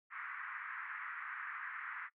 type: band-pass noise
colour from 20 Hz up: white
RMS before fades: -45 dBFS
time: 0.1-2.1 s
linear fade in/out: 50 ms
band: 1100 to 2000 Hz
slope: 48 dB/octave
effects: noise-tail reverb RT60 0.1 s tail -22 dB re dry